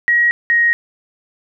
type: tone pair in turn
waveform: sine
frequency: 1900 / 1879.3 Hz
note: A#6 / A#6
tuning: +33 / +14 cents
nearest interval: unison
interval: 19 cents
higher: first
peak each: -10 dBFS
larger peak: neither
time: 0.08-0.31 / 0.5-0.73 s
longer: neither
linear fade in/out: 0 ms
effects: none